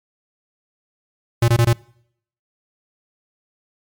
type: tone bursts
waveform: square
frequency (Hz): 117.4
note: A#2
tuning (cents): +13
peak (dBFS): -12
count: 4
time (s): 1.42-1.731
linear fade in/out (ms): 5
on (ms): 62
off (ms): 21
effects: noise-tail reverb RT60 0.7 s tail -25 dB re dry + MP3 96 kbps